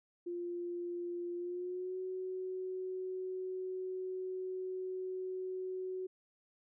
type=tone with pitch glide; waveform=sine; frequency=349.2 to 372.1 Hz; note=F4 to F#4; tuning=0 to +10 cents; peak=-37 dBFS; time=0.26-6.07 s; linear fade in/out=10 ms; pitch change=+110 cents; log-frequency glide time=1.36-1.98 s; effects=none